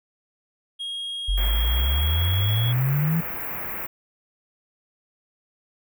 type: tone with pitch glide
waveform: triangle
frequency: 3267 to 3330 Hz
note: G#7 to G#7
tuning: -29 to +4 cents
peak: -27 dBFS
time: 0.79-2.73 s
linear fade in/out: 20 ms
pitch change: +33 cents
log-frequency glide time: 1.59-2.52 s
type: exponential sweep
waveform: sine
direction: up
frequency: 45 to 170 Hz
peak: -19 dBFS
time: 1.28-3.21 s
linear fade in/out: 10 ms
type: band-stop noise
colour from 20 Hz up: white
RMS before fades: -31 dBFS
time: 1.37-3.87 s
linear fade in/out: 10 ms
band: 2400 to 14000 Hz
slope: 48 dB/octave
effects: none

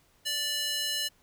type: tone with high-pass filter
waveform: square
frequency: 587.3 Hz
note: D5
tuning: in tune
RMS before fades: -31 dBFS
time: 0.25-1.09 s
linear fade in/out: 20 ms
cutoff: 3100 Hz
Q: 1.6
effects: pink hiss -65 dBFS RMS until 1.22 s

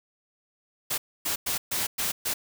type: noise bursts at uneven times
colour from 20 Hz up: white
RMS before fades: -28 dBFS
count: 6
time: 0.9-0.98 / 1.25-1.36 / 1.46-1.58 / 1.71-1.87 / 1.98-2.12 / 2.25-2.34 s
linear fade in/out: 10 ms
effects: none

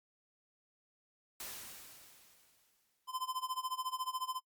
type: noise with exponential decay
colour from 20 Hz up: white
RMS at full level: -43 dBFS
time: 1.4-3.15 s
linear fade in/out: 2 ms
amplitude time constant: 380 ms
type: tone with tremolo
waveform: square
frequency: 1027 Hz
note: C6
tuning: 33 cents flat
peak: -34 dBFS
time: 3.07-4.41 s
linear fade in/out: 50 ms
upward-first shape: sine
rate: 14 Hz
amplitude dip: 90%
effects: noise-tail reverb RT60 0.1 s tail -24 dB re dry + MP3 96 kbps

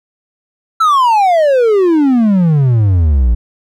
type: exponential sweep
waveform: triangle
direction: down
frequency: 1347 to 55 Hz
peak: -5 dBFS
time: 0.8-3.35 s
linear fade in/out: 10 ms
effects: none

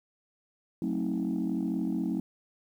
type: chord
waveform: sine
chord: F# diminished seventh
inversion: none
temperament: just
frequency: 185 / 222 / 266.4 / 319.7 Hz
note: F#3 / A3 / C4 / Eb4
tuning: 0 / +16 / +31 / +47 cents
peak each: -32 dBFS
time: 0.82-2.2 s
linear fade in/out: 2 ms
effects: tanh soft clip ceiling -22 dBFS + 10-bit

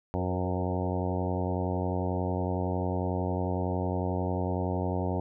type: harmonic tone with a mistuned harmonic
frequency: 91 Hz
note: F#2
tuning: 28 cents flat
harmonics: 1 / 2 / 3 / 4 / 5 / 6 / 7 / 8 / 9 / 10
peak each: -31 / -34 / -36 / -37 / -38 / -39 / -39 / -40 / -41 / -41 dBFS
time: 0.14-5.2 s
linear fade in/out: 0 ms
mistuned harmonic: 5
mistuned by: +29 cents
effects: none

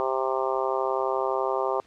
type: harmonic tone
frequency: 131.8 Hz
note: C3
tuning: 13 cents sharp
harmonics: 3 / 4 / 5 / 6 / 7 / 8 / 9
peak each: -29 / -30 / -31 / -32 / -32 / -33 / -34 dBFS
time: 0-1.8 s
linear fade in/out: 0 ms
effects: pink hiss -58 dBFS RMS until 1.86 s + low-pass 6000 Hz 12 dB/octave

